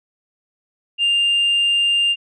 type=tone; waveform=sine; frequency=2800 Hz; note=F7; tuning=4 cents sharp; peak=-12 dBFS; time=0.98-2.16 s; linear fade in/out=50 ms; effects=tanh soft clip ceiling -12 dBFS